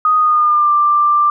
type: tone with pitch glide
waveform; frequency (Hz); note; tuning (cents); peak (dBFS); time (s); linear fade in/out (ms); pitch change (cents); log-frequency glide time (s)
sine; 1244.5 to 1182.8; D#6 to D6; 0 to +12; -9; 0.05-1.3; 2; -88; 0.17-0.72
effects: none